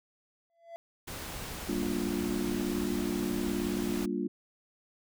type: tone with exponential growth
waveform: triangle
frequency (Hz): 674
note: E5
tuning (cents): +38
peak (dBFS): -36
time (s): 0.5-0.76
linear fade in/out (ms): 0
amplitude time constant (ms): 56
type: noise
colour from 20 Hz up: pink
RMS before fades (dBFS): -40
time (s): 1.07-4.06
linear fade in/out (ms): 10
type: chord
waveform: sine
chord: G minor seventh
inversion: none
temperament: just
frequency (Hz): 196 / 235.2 / 294 / 352.8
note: G3 / Bb3 / D4 / F4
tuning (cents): 0 / +16 / +2 / +18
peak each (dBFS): -35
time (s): 1.68-4.28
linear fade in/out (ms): 10
effects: none